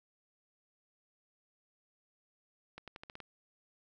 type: accelerating click train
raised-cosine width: 0.3 ms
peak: -30 dBFS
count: 7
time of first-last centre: 2.78-3.203 s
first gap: 97 ms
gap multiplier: 0.87
effects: none